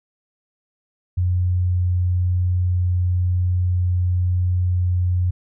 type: tone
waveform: sine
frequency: 89.9 Hz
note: F#2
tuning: 49 cents flat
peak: -16 dBFS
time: 1.17-5.31 s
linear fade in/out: 10 ms
effects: none